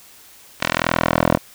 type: tone with band-pass filter sweep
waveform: 10% pulse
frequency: 41.44 Hz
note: E1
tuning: 10 cents sharp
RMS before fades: -19 dBFS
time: 0.6-1.38 s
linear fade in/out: 20 ms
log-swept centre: 2600 to 580 Hz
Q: 0.78
effects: white hiss -46 dBFS RMS until 1.54 s